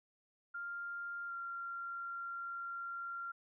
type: tone with pitch glide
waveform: sine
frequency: 1396.9 to 1380.9 Hz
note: F6 to F6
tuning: 0 to -20 cents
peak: -40 dBFS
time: 0.54-3.32 s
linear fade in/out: 10 ms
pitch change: -20 cents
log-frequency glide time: 1.27-1.32 s
effects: none